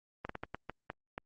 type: slowing click train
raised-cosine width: 0.5 ms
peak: -23 dBFS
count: 8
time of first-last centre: 0.25-1.18 s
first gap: 44 ms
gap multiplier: 1.36
effects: Opus 24 kbps